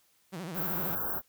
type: tone with vibrato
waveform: sawtooth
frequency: 174.61 Hz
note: F3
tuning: in tune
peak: -33 dBFS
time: 0.32-0.96 s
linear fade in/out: 20 ms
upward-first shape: sine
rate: 13 Hz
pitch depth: 190 cents each way
type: band-stop noise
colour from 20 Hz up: white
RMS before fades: -33 dBFS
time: 0.54-1.22 s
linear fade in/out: 50 ms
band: 1600 to 13000 Hz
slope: 96 dB/octave
effects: white hiss -68 dBFS RMS until 1.28 s